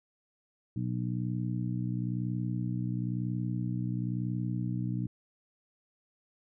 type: harmonic tone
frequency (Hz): 61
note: B1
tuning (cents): -21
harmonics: 2 / 3 / 4 / 5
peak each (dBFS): -32 / -35 / -40 / -40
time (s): 0.76-5.07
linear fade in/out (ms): 5
effects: none